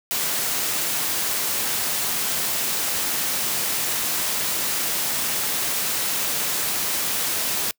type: noise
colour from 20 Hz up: white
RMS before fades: -24 dBFS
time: 0.11-7.71 s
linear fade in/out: 0 ms
effects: noise-tail reverb RT60 0.1 s tail -26 dB re dry + high-pass 100 Hz 12 dB/octave